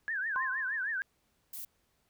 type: tone with vibrato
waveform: sine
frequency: 1661.2 Hz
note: G#6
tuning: in tune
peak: -31 dBFS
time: 0.08-1.02 s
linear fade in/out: 0 ms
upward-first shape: triangle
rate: 6.4 Hz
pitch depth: 210 cents each way
type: tone with exponential decay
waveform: sine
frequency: 1046.5 Hz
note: C6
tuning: in tune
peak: -29 dBFS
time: 0.36-0.96 s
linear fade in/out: 0 ms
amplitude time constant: 130 ms
type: noise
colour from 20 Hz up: violet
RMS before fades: -42 dBFS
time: 1.53-1.65 s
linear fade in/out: 5 ms
effects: pink hiss -74 dBFS RMS until 2.09 s